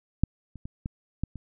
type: clicks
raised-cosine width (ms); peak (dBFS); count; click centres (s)
5; -8 / -30 / -24 / -19 / -15 / -26; 6; 0.236 / 0.557 / 0.655 / 0.859 / 1.236 / 1.357
effects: none